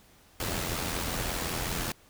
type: noise with amplitude modulation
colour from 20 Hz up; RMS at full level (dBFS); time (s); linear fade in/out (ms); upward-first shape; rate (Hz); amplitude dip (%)
pink; -30; 0.4-1.92; 2; sine; 85.3; 50
effects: pink hiss -59 dBFS RMS until 2.09 s